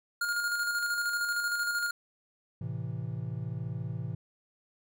square tone with tremolo, 1419 Hz, F6, 27 cents sharp, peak -28 dBFS, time 0.21-1.91 s, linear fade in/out 5 ms, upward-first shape square, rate 13 Hz, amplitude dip 35%
triangle chord, A minor, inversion none, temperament equal, 110 / 130.81 / 164.81 Hz, A2 / C3 / E3, 0 / 0 / 0 cents, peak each -35 / -35 / -37 dBFS, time 2.61-4.15 s, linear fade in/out 5 ms
effects none

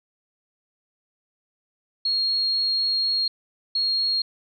sine tone bursts at uneven times, 4276 Hz, C8, 37 cents sharp, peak -20 dBFS, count 2, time 2.05-3.28 / 3.75-4.22 s, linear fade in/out 5 ms, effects none

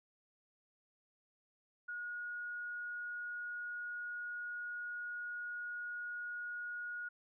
sine tone, 1445 Hz, F#6, 41 cents flat, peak -40 dBFS, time 1.88-7.09 s, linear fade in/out 10 ms, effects none

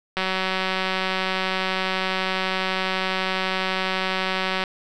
click train, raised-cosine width 0.3 ms, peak -8 dBFS, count 841, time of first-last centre 0.17-4.638 s, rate 188 Hz, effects none

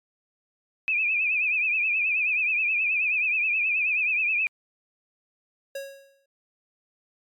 sine tone with vibrato, 2503 Hz, D#7, 10 cents sharp, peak -21 dBFS, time 0.88-4.47 s, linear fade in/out 0 ms, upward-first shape triangle, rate 9.4 Hz, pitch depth 110 cents each way
square tone with exponential decay, 550 Hz, C#5, 14 cents flat, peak -30 dBFS, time 5.75-6.26 s, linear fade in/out 5 ms, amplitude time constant 110 ms
effects MP3 96 kbps

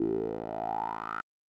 10% pulse tone with band-pass filter sweep, 55 Hz, A1, in tune, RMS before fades -33 dBFS, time 0-1.21 s, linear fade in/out 5 ms, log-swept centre 330 to 1400 Hz, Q 8.1, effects Opus 48 kbps

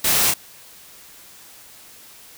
white noise with echo, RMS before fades -19 dBFS, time 0.04-0.31 s, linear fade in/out 5 ms, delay 30 ms, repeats 1, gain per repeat -3 dB, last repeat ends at 0.34 s, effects white hiss -45 dBFS RMS until 2.37 s

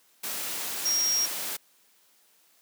sine tone in noise, 5610 Hz, F8, 7 cents sharp, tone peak -23 dBFS, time 0.85-1.26 s, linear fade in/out 10 ms, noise white, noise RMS -33 dBFS, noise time 0.23-1.57 s, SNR +7 dB, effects white hiss -63 dBFS RMS until 2.61 s + high-pass 200 Hz 12 dB/octave

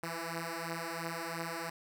5% pulse beating tone pair, 164.81 / 167.71 Hz, E3 / E3, 0 / +30 cents, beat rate 2.9 Hz, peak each -29 / -28 dBFS, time 0.03-1.7 s, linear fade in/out 5 ms, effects none

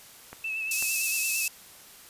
clicks, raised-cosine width 0.5 ms, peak -25 dBFS, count 2, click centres 0.33 / 0.825 s
sine tone with vibrato, 2616 Hz, E7, 14 cents flat, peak -29 dBFS, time 0.44-1.48 s, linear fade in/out 5 ms, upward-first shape sine, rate 8.8 Hz, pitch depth 37 cents each way
pink high-pass noise, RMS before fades -29 dBFS, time 0.71-1.48 s, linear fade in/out 2 ms, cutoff 5400 Hz, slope 24 dB/octave
effects white hiss -50 dBFS RMS until 2.09 s + resampled to 32000 Hz

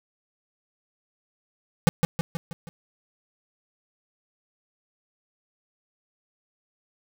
square tone with echo, 167.6 Hz, E3, 29 cents sharp, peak -13 dBFS, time 1.87-1.89 s, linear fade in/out 0 ms, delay 160 ms, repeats 5, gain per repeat -5 dB, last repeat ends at 2.69 s, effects none

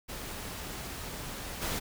pink noise with level steps, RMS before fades -40 / -33 dBFS, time 0.08-1.8 s, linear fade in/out 20 ms, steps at 1.61 s, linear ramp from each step 20 ms, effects none

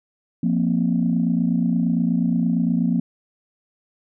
sine chord, F suspended fourth, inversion none, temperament equal, 174.61 / 233.1 / 261.6 Hz, F3 / Bb3 / C4, 0 / 0 / 0 cents, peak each -20 / -20 / -24 dBFS, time 0.43-3 s, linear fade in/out 5 ms, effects tanh soft clip ceiling -9 dBFS

